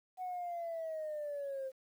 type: linear sweep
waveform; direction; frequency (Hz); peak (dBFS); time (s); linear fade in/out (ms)
sine; down; 744 to 522; -36; 0.17-1.72; 50
effects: tanh soft clip ceiling -34 dBFS + 11-bit